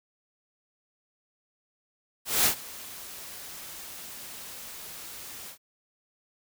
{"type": "noise with ADSR envelope", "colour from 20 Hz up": "white", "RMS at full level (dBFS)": -21, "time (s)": [2.25, 5.58], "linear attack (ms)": 200, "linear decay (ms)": 99, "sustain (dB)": -21, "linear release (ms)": 93, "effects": []}